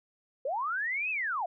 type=linear two-way sweep; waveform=sine; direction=up then down; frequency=493.9 to 2637 to 643 Hz; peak=-29 dBFS; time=0.45-1.46 s; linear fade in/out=5 ms; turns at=1.1 s; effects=none